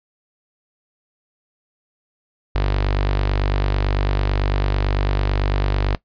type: tone with notch filter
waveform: sawtooth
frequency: 49 Hz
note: G1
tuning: in tune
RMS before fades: -19 dBFS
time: 2.55-5.95 s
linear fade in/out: 0 ms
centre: 190 Hz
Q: 1.4
effects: noise-tail reverb RT60 0.1 s tail -19 dB re dry + resampled to 11025 Hz